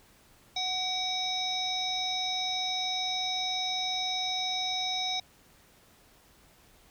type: harmonic tone with a mistuned harmonic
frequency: 761 Hz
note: F#5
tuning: 48 cents sharp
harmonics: 1 / 3 / 5 / 7 / 8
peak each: -35 / -39 / -31 / -37 / -45 dBFS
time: 0.56-5.2 s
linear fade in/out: 5 ms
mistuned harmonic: 1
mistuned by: -48 cents
effects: pink hiss -60 dBFS RMS until 6.9 s